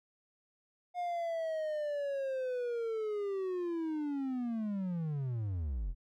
triangle linear sweep, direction down, 717 to 36.71 Hz, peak -31 dBFS, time 0.94-5.95 s, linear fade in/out 50 ms, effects none

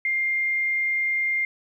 sine tone, 2110 Hz, C7, 14 cents sharp, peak -21 dBFS, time 0.05-1.45 s, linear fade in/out 2 ms, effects 10-bit

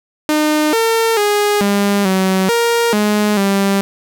sawtooth tone with pitch steps, 304.4 / 453.7 / 413.4 / 201.6 / 189.1 / 468.1 / 209.4 / 197.3 Hz, D#4 / A#4 / G#4 / G3 / F#3 / A#4 / G#3 / G3, -38 / -47 / -8 / +49 / +38 / +7 / +15 / +11 cents, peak -8 dBFS, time 0.29-3.81 s, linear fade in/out 0 ms, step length 440 ms, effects none

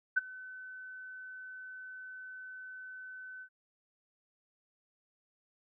sine tone with ADSR envelope, 1515 Hz, F#6, 40 cents sharp, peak -22 dBFS, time 0.16-3.49 s, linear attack 16 ms, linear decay 20 ms, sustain -22 dB, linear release 73 ms, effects none

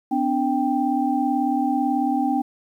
sine tone cluster, 254.2 / 292.4 / 786 Hz, C4 / D4 / G5, -50 / -7 / +4 cents, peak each -23 dBFS, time 0.11-2.42 s, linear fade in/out 10 ms, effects 9-bit

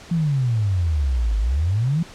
sine exponential two-way sweep, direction down then up, 174.61 to 50.2 to 174.61 Hz, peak -17 dBFS, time 0.11-2.03 s, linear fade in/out 5 ms, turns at 1.38 s, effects pink hiss -42 dBFS RMS until 2.14 s + low-pass 7000 Hz 12 dB/octave

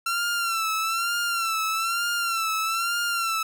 sawtooth tone with vibrato, 1354 Hz, E6, 46 cents sharp, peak -20 dBFS, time 0.06-3.43 s, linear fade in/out 5 ms, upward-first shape sine, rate 1.1 Hz, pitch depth 68 cents each way, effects none

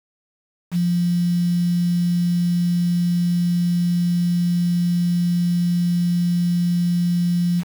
sine tone with quantisation, 174.61 Hz, F3, in tune, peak -16 dBFS, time 0.71-7.64 s, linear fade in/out 50 ms, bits 6, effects none

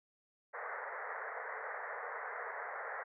white band-pass noise, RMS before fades -43 dBFS, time 0.53-3.04 s, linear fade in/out 20 ms, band 430 to 2000 Hz, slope 96 dB/octave, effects none

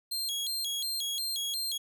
sawtooth tone with vibrato, 3721 Hz, A#7, 4 cents flat, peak -28 dBFS, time 0.11-1.78 s, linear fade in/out 10 ms, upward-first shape square, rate 2.8 Hz, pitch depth 200 cents each way, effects none

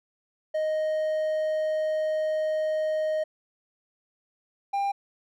triangle tone pair in turn, 622.3 / 797.5 Hz, D#5 / G5, 0 / +30 cents, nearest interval major third, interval 430 cents, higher second, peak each -22 dBFS, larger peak neither, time 0.54-3.24 / 4.73-4.92 s, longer first, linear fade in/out 10 ms, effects none

